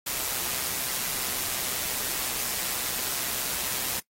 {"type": "noise with amplitude modulation", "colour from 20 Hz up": "white", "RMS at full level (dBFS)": -28, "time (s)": [0.06, 4], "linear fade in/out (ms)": 10, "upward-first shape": "sine", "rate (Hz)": 130, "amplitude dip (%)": 45, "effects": ["noise-tail reverb RT60 0.1 s tail -20 dB re dry", "AAC 48 kbps"]}